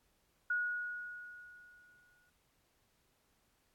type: tone with exponential decay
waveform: sine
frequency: 1453 Hz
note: F#6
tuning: 32 cents flat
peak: -30 dBFS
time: 0.5-2.3 s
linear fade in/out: 5 ms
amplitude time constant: 390 ms
effects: pink hiss -75 dBFS RMS until 3.74 s + AAC 64 kbps